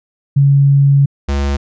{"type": "tone pair in turn", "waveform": ["sine", "square"], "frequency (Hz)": [139.8, 70.1], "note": ["C#3", "C#2"], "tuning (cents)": [15, 20], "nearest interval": "octave", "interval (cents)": 1195, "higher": "first", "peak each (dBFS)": [-6, -14], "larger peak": "first", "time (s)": [[0.36, 1.06], [1.28, 1.57]], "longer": "first", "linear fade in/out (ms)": 10, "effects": ["resampled to 16000 Hz"]}